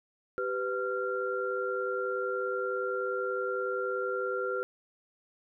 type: tone cluster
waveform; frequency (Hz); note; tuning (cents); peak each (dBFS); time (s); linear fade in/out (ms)
sine; 389.1 / 499.7 / 1383; G4 / B4 / F6; -13 / +20 / -17; -34 / -33 / -34; 0.38-4.63; 0
effects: none